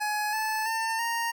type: tone with pitch steps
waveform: 25% pulse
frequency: 842 / 870.2 / 899.3 / 929.4 Hz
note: G#5 / A5 / A5 / A#5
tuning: +24 / -19 / +38 / -5 cents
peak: -23 dBFS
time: 0-1.32 s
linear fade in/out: 20 ms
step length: 330 ms
effects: none